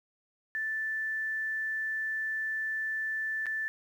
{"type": "tone with dropouts", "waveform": "sine", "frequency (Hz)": 1760, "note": "A6", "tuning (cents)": 0, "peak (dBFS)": -30, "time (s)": [0.55, 3.68], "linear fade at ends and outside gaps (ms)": 0, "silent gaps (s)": [3.458, 3.466], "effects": ["10-bit"]}